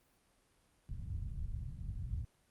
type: low-pass noise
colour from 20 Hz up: white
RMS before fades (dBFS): -41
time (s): 0.89-2.25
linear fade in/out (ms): 0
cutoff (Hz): 110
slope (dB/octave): 24
effects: pink hiss -72 dBFS RMS until 2.5 s + Opus 32 kbps